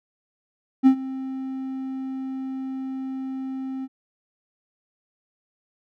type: tone with ADSR envelope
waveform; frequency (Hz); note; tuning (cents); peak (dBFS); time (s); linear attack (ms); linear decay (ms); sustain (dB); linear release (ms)
triangle; 264.2; C4; +17; -7; 0.83-3.88; 35; 85; -19; 41
effects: none